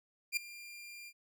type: tone with ADSR envelope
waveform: sawtooth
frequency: 2393 Hz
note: D7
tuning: 32 cents sharp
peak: -25 dBFS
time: 0.32-1.13 s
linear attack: 48 ms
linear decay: 6 ms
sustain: -19 dB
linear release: 54 ms
effects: none